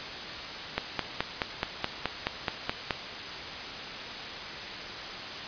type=click train; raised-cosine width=0.3 ms; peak=-10 dBFS; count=11; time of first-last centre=0.78-2.908 s; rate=4.7 Hz; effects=white hiss -37 dBFS RMS until 5.47 s + resampled to 11025 Hz